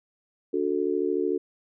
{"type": "chord", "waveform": "sine", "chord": "D major", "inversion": "none", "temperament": "just", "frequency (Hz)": [293.7, 367.1, 440.5], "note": ["D4", "F#4", "A4"], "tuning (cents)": [0, -14, 2], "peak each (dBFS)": [-29, -26, -28], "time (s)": [0.53, 1.38], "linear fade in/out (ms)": 10, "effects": []}